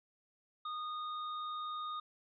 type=tone; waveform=square; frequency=1232 Hz; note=D#6; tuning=17 cents flat; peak=-39 dBFS; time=0.65-2 s; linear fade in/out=5 ms; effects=resampled to 11025 Hz